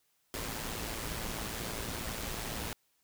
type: noise with amplitude modulation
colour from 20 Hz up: pink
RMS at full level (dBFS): -36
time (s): 0.34-2.73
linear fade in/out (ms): 0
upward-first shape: sine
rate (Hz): 112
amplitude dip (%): 50
effects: white hiss -74 dBFS RMS until 3.03 s